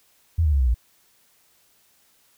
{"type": "tone with pitch steps", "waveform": "sine", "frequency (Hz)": [82.7, 75.84, 69.54, 63.77, 58.48], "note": ["E2", "D#2", "C#2", "C2", "A#1"], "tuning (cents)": [6, -44, 6, -44, 6], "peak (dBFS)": -16, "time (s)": [0.38, 0.745], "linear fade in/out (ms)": 10, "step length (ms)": 73, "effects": ["white hiss -61 dBFS RMS until 2.37 s"]}